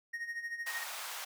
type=tone with tremolo; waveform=triangle; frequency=1864.7 Hz; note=A#6; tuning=in tune; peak=-33 dBFS; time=0.13-0.84 s; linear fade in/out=10 ms; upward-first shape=sine; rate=13 Hz; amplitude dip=70%
type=high-pass noise; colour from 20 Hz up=pink; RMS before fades=-42 dBFS; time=0.66-1.25 s; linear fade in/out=10 ms; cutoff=750 Hz; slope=24 dB/octave
effects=none